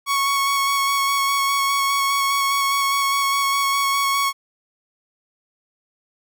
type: tone with vibrato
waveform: sawtooth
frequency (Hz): 1108.7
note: C#6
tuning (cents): 0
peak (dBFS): -14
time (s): 0.06-4.33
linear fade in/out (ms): 50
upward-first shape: square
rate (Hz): 4.9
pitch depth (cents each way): 11
effects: none